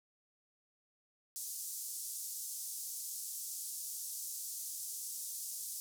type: band-pass noise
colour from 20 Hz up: white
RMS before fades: -43 dBFS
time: 1.36-5.8 s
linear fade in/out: 0 ms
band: 5600 to 13000 Hz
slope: 24 dB/octave
effects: none